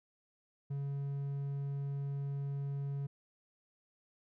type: tone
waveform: triangle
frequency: 140 Hz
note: C#3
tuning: 18 cents sharp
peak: -33 dBFS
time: 0.7-3.07 s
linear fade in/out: 10 ms
effects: none